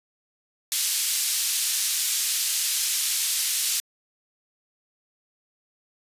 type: band-pass noise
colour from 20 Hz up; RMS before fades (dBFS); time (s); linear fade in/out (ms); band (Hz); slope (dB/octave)
white; -25; 0.72-3.8; 0; 3200 to 11000; 12
effects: resampled to 32000 Hz